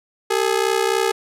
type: ring-modulated tone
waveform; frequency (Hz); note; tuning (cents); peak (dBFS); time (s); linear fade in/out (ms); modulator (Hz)
sawtooth; 420.5; G#4; +22; -10; 0.3-1.12; 10; 31.8
effects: low-pass 12000 Hz 12 dB/octave